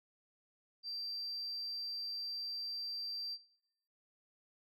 sine tone, 4699 Hz, D8, in tune, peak -38 dBFS, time 0.83-3.38 s, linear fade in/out 50 ms, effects noise-tail reverb RT60 0.7 s tail -18 dB re dry + tanh soft clip ceiling -35 dBFS

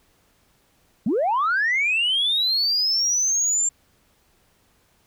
sine linear sweep, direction up, 178.7 to 7380 Hz, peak -17 dBFS, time 1.06-3.69 s, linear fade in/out 5 ms, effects tanh soft clip ceiling -15 dBFS + pink hiss -62 dBFS RMS until 5.06 s

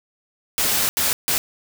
white noise bursts at uneven times, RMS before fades -20 dBFS, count 3, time 0.58-0.89 / 0.97-1.13 / 1.28-1.38 s, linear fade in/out 0 ms, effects none

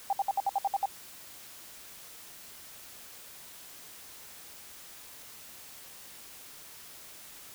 sine tone bursts, 793 Hz, G5, 20 cents sharp, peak -24 dBFS, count 9, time 0.1-0.857 s, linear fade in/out 2 ms, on 29 ms, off 62 ms, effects white hiss -49 dBFS RMS until 7.54 s

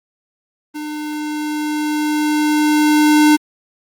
square tone with level ramp, 301.7 Hz, D4, 47 cents sharp, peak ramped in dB -25 to -8 dBFS, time 0.74-3.37 s, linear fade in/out 20 ms, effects Opus 24 kbps

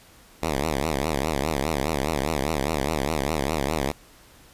5% pulse tone with vibrato, 73.6 Hz, D2, 4 cents sharp, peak -12 dBFS, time 0.42-3.92 s, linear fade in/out 10 ms, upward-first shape triangle, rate 4.9 Hz, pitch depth 230 cents each way, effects pink hiss -52 dBFS RMS until 4.53 s + resampled to 32000 Hz

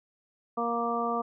harmonic tone, 234.6 Hz, A#3, 11 cents sharp, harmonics 1 / 2 / 3 / 4 / 5, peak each -34 / -33 / -32 / -37 / -31 dBFS, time 0.57-1.22 s, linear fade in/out 10 ms, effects none

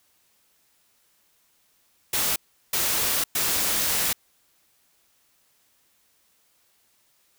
white noise bursts at uneven times, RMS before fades -24 dBFS, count 3, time 2.13-2.36 / 2.73-3.24 / 3.35-4.13 s, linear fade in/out 5 ms, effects white hiss -65 dBFS RMS until 7.38 s

